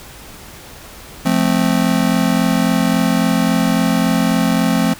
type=chord; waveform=square; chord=F major; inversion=none; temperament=just; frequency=174.61 / 218.3 / 261.9 Hz; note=F3 / A3 / C4; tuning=0 / -13 / +2 cents; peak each=-18 dBFS; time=1.25-4.94 s; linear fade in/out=10 ms; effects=pink hiss -37 dBFS RMS until 4.99 s